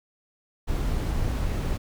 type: noise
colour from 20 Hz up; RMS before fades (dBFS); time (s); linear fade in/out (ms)
brown; -26; 0.67-1.78; 20
effects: none